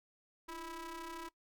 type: ring-modulated tone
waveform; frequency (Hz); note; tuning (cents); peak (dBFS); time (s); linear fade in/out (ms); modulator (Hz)
sawtooth; 323.8; E4; -31; -37; 0.48-1.29; 10; 664
effects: noise-tail reverb RT60 0.1 s tail -19 dB re dry